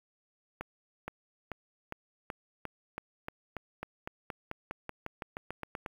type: accelerating click train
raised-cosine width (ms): 0.5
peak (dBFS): -22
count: 22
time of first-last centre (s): 0.61-5.862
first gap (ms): 470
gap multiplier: 0.93
effects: 8-bit